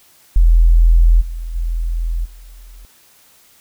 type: tone with level steps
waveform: sine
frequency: 41.7 Hz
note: E1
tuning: 21 cents sharp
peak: -6 / -22 / -16 / -35 dBFS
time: 0.36-2.85 s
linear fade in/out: 0 ms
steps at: 1.2 / 1.54 / 2.24 s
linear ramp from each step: 20 ms
effects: white hiss -50 dBFS RMS until 3.6 s